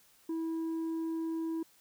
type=tone with tanh clipping; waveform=triangle; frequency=325.9 Hz; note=E4; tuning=20 cents flat; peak=-33 dBFS; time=0.29-1.63 s; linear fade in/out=5 ms; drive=8 dB; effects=white hiss -64 dBFS RMS until 1.8 s